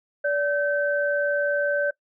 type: tone pair together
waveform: sine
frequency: 578 / 1543.1 Hz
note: D5 / G6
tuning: -28 / -28 cents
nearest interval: octave + perfect fourth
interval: 1700 cents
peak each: -22 / -25 dBFS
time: 0.24-1.91 s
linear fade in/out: 10 ms
effects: noise-tail reverb RT60 0.1 s tail -22 dB re dry